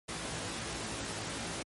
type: noise with comb filter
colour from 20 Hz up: pink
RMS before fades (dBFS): -38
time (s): 0.08-1.63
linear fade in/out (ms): 10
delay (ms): 18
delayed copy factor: +0.85
effects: high-pass 80 Hz 12 dB/octave + MP3 48 kbps